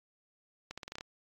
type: accelerating click train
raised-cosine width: 0.2 ms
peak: -24 dBFS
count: 8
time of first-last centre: 0.71-1.009 s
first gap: 66 ms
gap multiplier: 0.85
effects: AAC 48 kbps